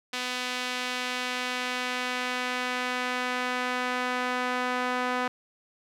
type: tone with band-pass filter sweep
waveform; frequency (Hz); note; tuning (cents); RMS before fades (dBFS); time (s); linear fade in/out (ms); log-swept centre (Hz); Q
sawtooth; 250.2; B3; +23; -30; 0.13-5.28; 5; 3300 to 1300; 0.92
effects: none